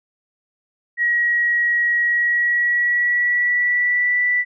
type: tone with pitch glide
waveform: sine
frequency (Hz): 1905 to 1969.9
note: A#6 to B6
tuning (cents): +37 to -5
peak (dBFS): -15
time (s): 0.97-4.45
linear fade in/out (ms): 50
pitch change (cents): +58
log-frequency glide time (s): 2.03-4.21
effects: none